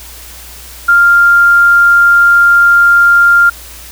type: tone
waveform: sine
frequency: 1396.9 Hz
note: F6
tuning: in tune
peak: -3 dBFS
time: 0.88-3.5 s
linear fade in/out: 10 ms
effects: added 60 Hz sine -34 dBFS peak until 3.91 s + white hiss -32 dBFS RMS until 3.91 s